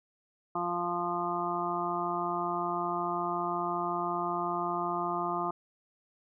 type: harmonic tone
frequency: 174.61 Hz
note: F3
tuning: in tune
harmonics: 1 / 2 / 4 / 5 / 6 / 7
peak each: -41 / -36 / -35 / -38 / -36 / -35 dBFS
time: 0.55-5.51 s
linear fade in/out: 5 ms
effects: none